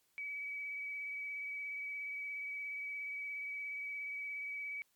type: tone with vibrato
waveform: sine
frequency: 2280 Hz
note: C#7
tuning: 48 cents sharp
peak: -39 dBFS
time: 0.18-4.82 s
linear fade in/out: 0 ms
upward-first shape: triangle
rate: 17 Hz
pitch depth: 20 cents each way
effects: white hiss -75 dBFS RMS until 4.95 s + MP3 96 kbps